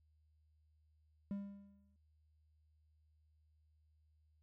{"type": "tone with exponential decay", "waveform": "triangle", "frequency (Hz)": 200, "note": "G3", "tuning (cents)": 35, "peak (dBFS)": -35, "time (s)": [1.31, 1.96], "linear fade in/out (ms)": 0, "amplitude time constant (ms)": 140, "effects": ["added 77 Hz sine -70 dBFS peak until 4.42 s"]}